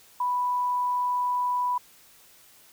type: tone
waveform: sine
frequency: 987.8 Hz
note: B5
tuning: in tune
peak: -23 dBFS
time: 0.2-1.78 s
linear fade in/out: 5 ms
effects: white hiss -55 dBFS RMS until 2.72 s